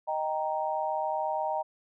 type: chord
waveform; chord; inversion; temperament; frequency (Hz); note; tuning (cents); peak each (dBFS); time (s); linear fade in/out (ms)
sine; Eb major; none; equal; 622.3 / 784 / 932.3; Eb5 / G5 / Bb5; 0 / 0 / 0; -32; 0.07-1.63; 20
effects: none